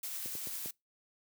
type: noise with tremolo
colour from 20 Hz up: blue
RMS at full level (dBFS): -39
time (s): 0.03-0.71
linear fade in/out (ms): 5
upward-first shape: triangle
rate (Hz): 10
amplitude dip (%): 25
type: clicks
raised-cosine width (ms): 2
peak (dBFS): -33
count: 4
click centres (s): 0.259 / 0.353 / 0.472 / 0.659
effects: noise-tail reverb RT60 0.2 s tail -25 dB re dry + high-pass 100 Hz 12 dB/octave